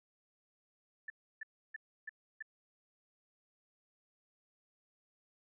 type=tone bursts; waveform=sine; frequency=1760 Hz; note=A6; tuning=in tune; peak=-40 dBFS; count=5; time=1.08-2.425 s; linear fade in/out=5 ms; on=21 ms; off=310 ms; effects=none